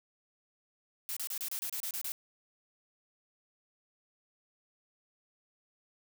blue noise bursts, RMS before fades -37 dBFS, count 10, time 1.09-2.12 s, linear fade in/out 0 ms, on 76 ms, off 30 ms, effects none

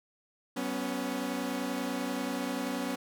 sawtooth chord, F# suspended fourth, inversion none, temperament equal with one note detuned, 188.99 / 246.9 / 277.2 Hz, F#3 / B3 / C#4, +37 / 0 / 0 cents, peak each -36 / -31 / -31 dBFS, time 0.56-2.96 s, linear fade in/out 10 ms, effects none

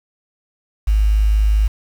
sine tone with quantisation, 52.4 Hz, G#1, 16 cents sharp, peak -11 dBFS, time 0.87-1.68 s, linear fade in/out 10 ms, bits 6, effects none

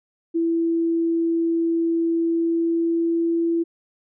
sine tone with pitch glide, 332.5 to 335 Hz, E4 to E4, +15 to +28 cents, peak -18 dBFS, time 0.34-3.64 s, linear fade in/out 20 ms, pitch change +13 cents, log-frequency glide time 2.14-3.48 s, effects none

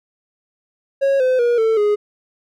triangle tone with pitch steps, 549 / 512.2 / 477.9 / 445.9 / 416.1 Hz, C#5 / C5 / A#4 / A4 / G#4, -17 / -37 / +43 / +23 / +3 cents, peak -11 dBFS, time 1.01-1.96 s, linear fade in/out 20 ms, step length 190 ms, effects none

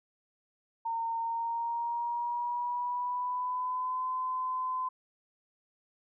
sine tone with pitch glide, 916 to 1022.3 Hz, A#5 to C6, -31 to -41 cents, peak -30 dBFS, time 0.85-4.89 s, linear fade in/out 10 ms, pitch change +190 cents, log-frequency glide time 1.19-4.06 s, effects none

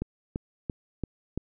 click train, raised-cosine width 3 ms, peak -17 dBFS, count 5, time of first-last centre 0.02-1.376 s, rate 2.95 Hz, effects none

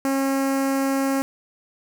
sawtooth tone with notch filter, 271.4 Hz, C#4, 36 cents flat, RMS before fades -22 dBFS, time 0.05-1.22 s, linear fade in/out 0 ms, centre 3500 Hz, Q 1, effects none

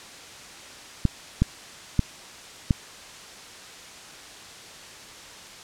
clicks, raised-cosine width 5 ms, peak -6 dBFS, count 4, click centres 1.053 / 1.42 / 1.993 / 2.708 s, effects white hiss -43 dBFS RMS until 5.63 s + low-pass 7000 Hz 12 dB/octave

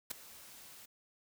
white noise with ADSR envelope, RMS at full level -35 dBFS, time 0.1-0.86 s, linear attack 13 ms, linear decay 5 ms, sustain -19 dB, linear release 10 ms, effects none

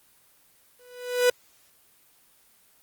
45% pulse tone with exponential growth, 493.9 Hz, B4, in tune, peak -15 dBFS, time 0.79-1.3 s, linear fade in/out 5 ms, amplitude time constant 110 ms, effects white hiss -60 dBFS RMS until 2.82 s + Opus 24 kbps

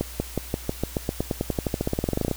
accelerating click train, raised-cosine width 2 ms, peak -10 dBFS, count 27, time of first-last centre 0.01-2.313 s, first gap 190 ms, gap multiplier 0.93, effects added 60 Hz sine -39 dBFS peak until 2.36 s + white hiss -41 dBFS RMS until 2.36 s

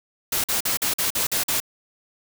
white noise bursts, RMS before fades -23 dBFS, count 8, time 0.32-1.602 s, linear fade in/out 5 ms, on 120 ms, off 46 ms, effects none

